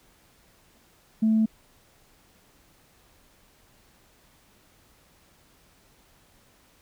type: tone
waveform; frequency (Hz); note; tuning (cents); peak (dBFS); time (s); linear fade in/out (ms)
sine; 220; A3; 0; -17; 1.22-1.46; 10
effects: tanh soft clip ceiling -14 dBFS + pink hiss -60 dBFS RMS until 6.81 s